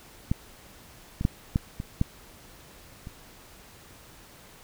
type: clicks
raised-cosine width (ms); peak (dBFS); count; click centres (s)
5; -11 / -17 / -9 / -10 / -20 / -10 / -26; 7; 0.315 / 1.211 / 1.251 / 1.559 / 1.801 / 2.014 / 3.071
effects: pink hiss -51 dBFS RMS until 4.63 s